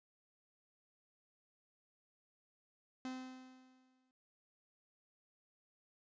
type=tone with exponential decay; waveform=45% pulse; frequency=257.7 Hz; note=C4; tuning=26 cents flat; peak=-40 dBFS; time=3.05-4.11 s; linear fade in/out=1 ms; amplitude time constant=230 ms; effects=noise-tail reverb RT60 0.4 s tail -20 dB re dry + resampled to 16000 Hz